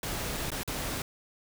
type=noise with dropouts; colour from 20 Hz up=pink; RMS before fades=-34 dBFS; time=0.03-1.02 s; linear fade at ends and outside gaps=2 ms; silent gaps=0.504-0.517 / 0.633-0.676 s; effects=none